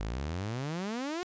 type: exponential sweep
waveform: sawtooth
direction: up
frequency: 49 to 370.7 Hz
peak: -29 dBFS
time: 0-1.23 s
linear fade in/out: 0 ms
effects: resampled to 16000 Hz